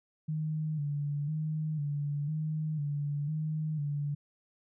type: tone with vibrato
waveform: sine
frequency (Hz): 150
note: D3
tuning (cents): +37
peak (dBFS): -30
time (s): 0.28-4.15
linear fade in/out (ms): 10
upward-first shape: square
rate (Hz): 1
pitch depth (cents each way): 59
effects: none